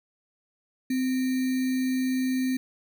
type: tone with sample-and-hold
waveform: sine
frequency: 258 Hz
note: C4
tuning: 24 cents flat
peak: -23 dBFS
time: 0.9-2.57 s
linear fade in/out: 5 ms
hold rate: 2100 Hz
effects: none